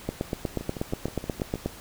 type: two click trains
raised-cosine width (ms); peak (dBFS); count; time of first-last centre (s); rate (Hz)
2; -13 / -21; 14 / 7; 0.09-1.66 / 0.61-1.556; 8.28 / 6.34
effects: pink hiss -45 dBFS RMS until 1.8 s